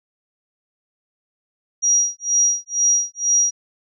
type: tone with tremolo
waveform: sine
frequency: 5740 Hz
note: F8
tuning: 47 cents sharp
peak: -12 dBFS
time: 1.82-3.51 s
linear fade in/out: 20 ms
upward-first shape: sine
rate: 2.1 Hz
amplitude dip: 100%
effects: none